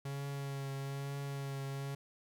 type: tone with vibrato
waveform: 45% pulse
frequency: 138.59 Hz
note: C#3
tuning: in tune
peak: -38 dBFS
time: 0.05-1.95 s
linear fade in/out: 5 ms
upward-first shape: triangle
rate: 1.1 Hz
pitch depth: 24 cents each way
effects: 13-bit